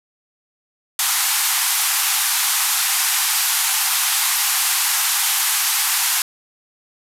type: band-pass noise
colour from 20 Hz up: white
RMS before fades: -19 dBFS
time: 0.99-6.22 s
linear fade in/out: 2 ms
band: 750 to 14000 Hz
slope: 96 dB/octave
effects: none